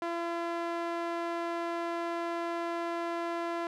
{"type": "tone with band-pass filter", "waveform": "sawtooth", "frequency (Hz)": 339.5, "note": "F4", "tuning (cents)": -49, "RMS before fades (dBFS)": -34, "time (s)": [0.02, 3.67], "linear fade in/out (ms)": 2, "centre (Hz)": 890, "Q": 0.8, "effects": []}